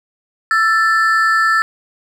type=ring-modulated tone; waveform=triangle; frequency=1546 Hz; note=G6; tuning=24 cents flat; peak=-6 dBFS; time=0.51-1.62 s; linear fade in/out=0 ms; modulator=215 Hz; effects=none